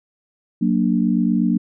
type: chord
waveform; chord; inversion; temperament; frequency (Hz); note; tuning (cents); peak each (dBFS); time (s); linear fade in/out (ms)
sine; Gb augmented; none; equal; 185 / 233.1 / 293.7; Gb3 / Bb3 / D4; 0 / 0 / 0; -19 / -18 / -22; 0.61-1.58; 10
effects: none

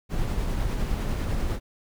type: noise with tremolo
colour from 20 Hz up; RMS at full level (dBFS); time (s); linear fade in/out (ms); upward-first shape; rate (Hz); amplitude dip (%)
brown; -25; 0.09-1.6; 50; triangle; 10; 30
effects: none

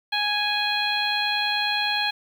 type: harmonic tone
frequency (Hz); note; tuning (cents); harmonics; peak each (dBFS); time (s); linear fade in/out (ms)
830.6; G#5; 0; 1 / 2 / 3 / 4 / 5; -28 / -28 / -28 / -28 / -28; 0.12-2.11; 10
effects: 8-bit

